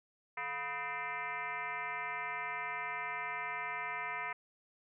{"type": "tone with frequency modulation", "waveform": "sine", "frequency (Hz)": 1535, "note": "G6", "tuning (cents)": -37, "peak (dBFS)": -36, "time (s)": [0.37, 4.33], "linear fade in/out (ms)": 5, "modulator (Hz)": 275, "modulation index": 2.9, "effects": []}